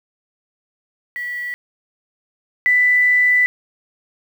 sine tone pair in turn, 1949 / 1986.5 Hz, B6 / B6, -23 / +10 cents, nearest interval unison, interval 33 cents, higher second, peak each -23 / -11 dBFS, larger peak second, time 1.16-1.54 / 2.66-3.46 s, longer second, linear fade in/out 0 ms, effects 7-bit

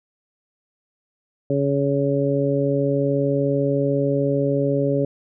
harmonic tone, 140.2 Hz, C#3, 20 cents sharp, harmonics 1 / 2 / 3 / 4, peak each -23 / -23 / -23 / -23 dBFS, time 1.5-5.05 s, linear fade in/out 2 ms, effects none

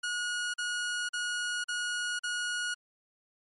sawtooth tone bursts, 1449 Hz, F#6, 37 cents flat, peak -27 dBFS, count 5, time 0.03-2.744 s, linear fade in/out 10 ms, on 510 ms, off 41 ms, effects MP3 48 kbps

